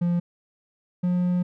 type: tone pair in turn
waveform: triangle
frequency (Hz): 173.8 / 178.69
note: F3 / F3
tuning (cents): -8 / +40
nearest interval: unison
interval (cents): 48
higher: second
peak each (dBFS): -18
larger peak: neither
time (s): 0.01-0.2 / 1.03-1.43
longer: second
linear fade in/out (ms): 10
effects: none